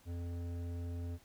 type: tone with hard clipping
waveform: sine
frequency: 86.3 Hz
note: F2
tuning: 20 cents flat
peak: -40 dBFS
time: 0.05-1.19 s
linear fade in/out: 50 ms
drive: 12 dB
effects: pink hiss -65 dBFS RMS until 1.24 s